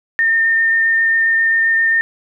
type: tone with vibrato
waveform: sine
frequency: 1816 Hz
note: A#6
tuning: 46 cents flat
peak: -11 dBFS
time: 0.19-2.01 s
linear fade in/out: 0 ms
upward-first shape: sine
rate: 7.5 Hz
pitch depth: 9 cents each way
effects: none